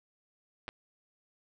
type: clicks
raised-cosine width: 0.3 ms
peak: -23 dBFS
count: 2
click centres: 0.681 / 0.689 s
effects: none